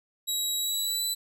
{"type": "tone with pitch glide", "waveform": "20% pulse", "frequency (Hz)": [3865, 3978], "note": ["B7", "B7"], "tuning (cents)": [-38, 12], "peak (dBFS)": -21, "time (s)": [0.27, 1.15], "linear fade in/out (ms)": 20, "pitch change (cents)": 50, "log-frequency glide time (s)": [0.58, 1.04], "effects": []}